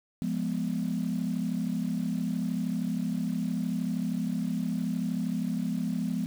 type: chord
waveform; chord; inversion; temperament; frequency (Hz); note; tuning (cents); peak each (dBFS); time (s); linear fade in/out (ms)
sine; F diminished; none; equal; 174.61 / 207.7 / 246.9; F3 / Ab3 / Cb4; 0 / 0 / 0; -31; 0.22-6.26; 0
effects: tanh soft clip ceiling -20 dBFS + 8-bit